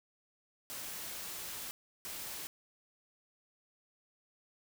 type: noise bursts at uneven times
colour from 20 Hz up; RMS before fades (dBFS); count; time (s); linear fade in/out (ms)
white; -43; 2; 0.7-1.71 / 2.05-2.47; 0
effects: none